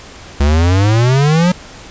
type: exponential sweep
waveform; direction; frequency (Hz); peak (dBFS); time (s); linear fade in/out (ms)
square; up; 69.3 to 185; -9; 0.4-1.52; 5
effects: pink hiss -35 dBFS RMS until 1.9 s + resampled to 16000 Hz